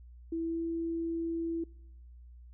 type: tone with pitch glide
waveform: sine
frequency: 329.6 to 331.9 Hz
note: E4 to E4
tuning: 0 to +12 cents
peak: -31 dBFS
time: 0.32-1.64 s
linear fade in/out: 5 ms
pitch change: +12 cents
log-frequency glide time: 0.45-0.6 s
effects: noise-tail reverb RT60 1.0 s tail -26 dB re dry + added 60 Hz sine -49 dBFS peak until 2.53 s